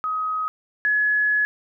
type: tone pair in turn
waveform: sine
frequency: 1263 / 1696.2 Hz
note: D#6 / G#6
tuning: +26 / +36 cents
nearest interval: perfect fourth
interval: 510 cents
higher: second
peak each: -22 / -17 dBFS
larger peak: second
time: 0.04-0.48 / 0.85-1.45 s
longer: second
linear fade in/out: 0 ms
effects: none